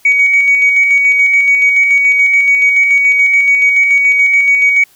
sine tone with tremolo, 2251 Hz, C#7, 26 cents sharp, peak -4 dBFS, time 0.05-4.84 s, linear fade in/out 5 ms, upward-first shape square, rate 7 Hz, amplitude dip 35%, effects tanh soft clip ceiling -1 dBFS + white hiss -48 dBFS RMS until 4.95 s

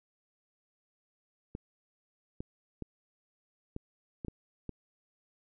clicks, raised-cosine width 3 ms, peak -25 dBFS, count 7, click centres 1.551 / 2.405 / 2.823 / 3.764 / 4.248 / 4.283 / 4.693 s, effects none

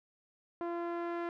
sawtooth tone with low-pass filter sweep, 342.7 Hz, F4, 33 cents flat, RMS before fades -37 dBFS, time 0.61-1.29 s, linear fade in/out 0 ms, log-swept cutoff 1100 to 1700 Hz, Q 1.1, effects none

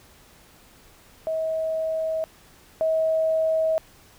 sine tone pair in turn, 640 / 640 Hz, D#5 / D#5, +49 / +49 cents, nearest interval unison, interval 0 cents, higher neither, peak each -23 / -19 dBFS, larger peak second, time 1.27-2.24 / 2.81-3.78 s, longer neither, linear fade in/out 0 ms, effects pink hiss -53 dBFS RMS until 4.18 s

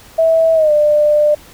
sine tone with pitch glide, 651 to 597 Hz, E5 to D5, -22 to +28 cents, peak -8 dBFS, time 0.18-1.35 s, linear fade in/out 10 ms, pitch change -150 cents, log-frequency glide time 0.54-0.72 s, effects pink hiss -41 dBFS RMS until 1.53 s

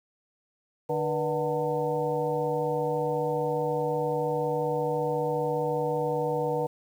harmonic tone with a mistuned harmonic, 149.5 Hz, D3, 31 cents sharp, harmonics 1 / 2 / 3 / 4 / 5 / 6, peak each -34 / -37 / -27 / -36 / -35 / -34 dBFS, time 0.89-6.67 s, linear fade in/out 10 ms, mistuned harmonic 3, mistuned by +130 cents, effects 9-bit

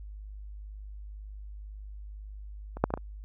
clicks, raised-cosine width 1 ms, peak -25 / -7 / -22 / -12 / -25 dBFS, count 5, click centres 2.77 / 2.84 / 2.905 / 2.939 / 2.975 s, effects added 51 Hz sine -40 dBFS peak until 3.24 s

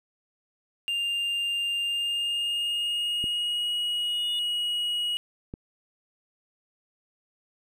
triangle tone with pitch glide, 2800 to 2900 Hz, F7 to F#7, +4 to -35 cents, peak -24 dBFS, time 0.88-5.17 s, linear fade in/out 0 ms, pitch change +61 cents, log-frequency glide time 1.84-3.72 s
clicks, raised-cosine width 3 ms, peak -23 dBFS, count 2, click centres 3.241 / 5.539 s
sine tone with exponential growth, 3520 Hz, A7, in tune, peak -33 dBFS, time 3.88-4.39 s, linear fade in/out 1 ms, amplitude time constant 110 ms
effects none

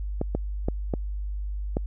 clicks, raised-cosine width 2 ms, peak -12 dBFS, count 5, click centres 0.214 / 0.35 / 0.685 / 0.938 / 1.769 s, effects added 50 Hz sine -28 dBFS peak until 1.86 s

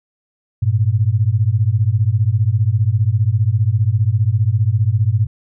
sine beating tone pair, 100.5 / 115.5 Hz, G2 / A#2, +44 / -16 cents, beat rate 15 Hz, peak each -15 dBFS, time 0.62-5.27 s, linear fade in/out 10 ms, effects none

